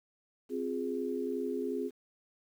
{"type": "chord", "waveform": "sine", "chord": "F minor", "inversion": "second", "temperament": "equal with one note detuned", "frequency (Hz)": [261.6, 352.7, 415.3], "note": ["C4", "F4", "Ab4"], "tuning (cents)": [0, 17, 0], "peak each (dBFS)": [-36, -38, -35], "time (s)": [0.49, 1.91], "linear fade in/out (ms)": 50, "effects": ["10-bit"]}